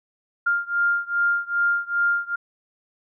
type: beating tone pair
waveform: sine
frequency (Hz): 1400 / 1402.5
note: F6 / F6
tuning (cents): +4 / +7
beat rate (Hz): 2.5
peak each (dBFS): -22 / -23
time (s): 0.46-2.36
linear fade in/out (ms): 10
effects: none